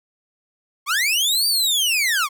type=linear two-way sweep; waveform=sawtooth; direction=up then down; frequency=1046.5 to 4700 to 1046.5 Hz; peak=-14 dBFS; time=0.86-2.29 s; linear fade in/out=50 ms; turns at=1.47 s; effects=none